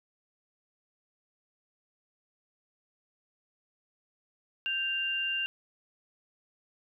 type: tone pair together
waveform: sine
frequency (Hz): 1568 / 2788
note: G6 / F7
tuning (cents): 0 / -4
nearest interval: minor seventh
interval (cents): 996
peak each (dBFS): -37 / -29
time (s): 4.66-5.46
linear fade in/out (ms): 0
effects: none